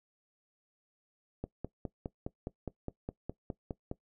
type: click train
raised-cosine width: 2 ms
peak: -23 dBFS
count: 13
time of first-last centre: 1.44-3.914 s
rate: 4.85 Hz
effects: noise-tail reverb RT60 0.1 s tail -19 dB re dry